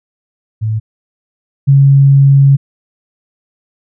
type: tone pair in turn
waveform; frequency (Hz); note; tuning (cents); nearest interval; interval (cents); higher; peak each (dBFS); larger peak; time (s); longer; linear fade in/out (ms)
sine; 109.3 / 138.31; A2 / C#3; -11 / -4; major third; 407; second; -12 / -3; second; 0.61-0.8 / 1.67-2.57; second; 20
effects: none